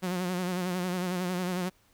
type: tone with vibrato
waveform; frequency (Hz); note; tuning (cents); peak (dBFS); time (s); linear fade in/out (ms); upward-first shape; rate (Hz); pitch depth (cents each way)
sawtooth; 180.9; F#3; -39; -25; 0.02-1.7; 20; sine; 11; 53
effects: pink hiss -65 dBFS RMS until 1.93 s